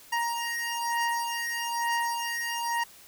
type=beating tone pair; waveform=25% pulse; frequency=937 / 938.1 Hz; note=A#5 / A#5; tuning=+9 / +11 cents; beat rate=1.1 Hz; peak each=-27 dBFS; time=0.12-2.84 s; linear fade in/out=10 ms; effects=white hiss -52 dBFS RMS until 3.07 s